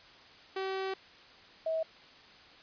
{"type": "tone pair in turn", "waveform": ["sawtooth", "sine"], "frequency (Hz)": [382.9, 644], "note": ["G4", "E5"], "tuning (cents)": [-41, -41], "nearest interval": "major sixth", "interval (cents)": 900, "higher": "second", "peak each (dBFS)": [-29, -29], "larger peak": "neither", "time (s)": [[0.56, 0.94], [1.66, 1.83]], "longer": "first", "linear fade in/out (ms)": 5, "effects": ["white hiss -55 dBFS RMS until 2.62 s", "resampled to 11025 Hz"]}